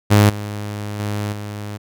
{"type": "tone with level steps", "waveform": "sawtooth", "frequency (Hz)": 103.83, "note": "G#2", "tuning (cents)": 0, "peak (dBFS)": [-5, -21, -17, -23], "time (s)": [0.1, 1.78], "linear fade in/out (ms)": 20, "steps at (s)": [0.29, 0.99, 1.32], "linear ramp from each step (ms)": 10, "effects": []}